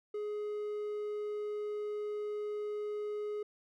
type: tone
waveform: triangle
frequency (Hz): 418.8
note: G#4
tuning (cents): +15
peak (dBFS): -33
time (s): 0.14-3.43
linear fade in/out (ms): 5
effects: none